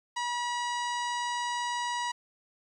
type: harmonic tone with a mistuned harmonic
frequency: 966 Hz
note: B5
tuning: 39 cents flat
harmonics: 1 / 2 / 3 / 4 / 5 / 6 / 7 / 8 / 9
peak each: -31 / -37 / -41 / -43 / -45 / -47 / -48 / -49 / -50 dBFS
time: 0.16-2.12 s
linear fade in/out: 10 ms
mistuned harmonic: 8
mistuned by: +23 cents
effects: 11-bit